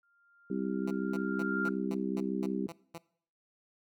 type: tone with exponential growth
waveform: sine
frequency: 1396.9 Hz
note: F6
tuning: in tune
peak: -30 dBFS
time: 0.03-1.69 s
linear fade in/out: 2 ms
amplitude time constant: 360 ms
type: harmonic tone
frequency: 65.41 Hz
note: C2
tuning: in tune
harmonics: 3 / 4 / 5 / 6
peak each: -35 / -36 / -37 / -38 dBFS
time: 0.5-2.67 s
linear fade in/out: 5 ms
type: tone bursts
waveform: 10% pulse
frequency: 167.6 Hz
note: E3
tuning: 29 cents sharp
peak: -33 dBFS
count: 9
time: 0.87-2.981 s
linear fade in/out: 5 ms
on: 39 ms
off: 220 ms
effects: noise-tail reverb RT60 0.6 s tail -22 dB re dry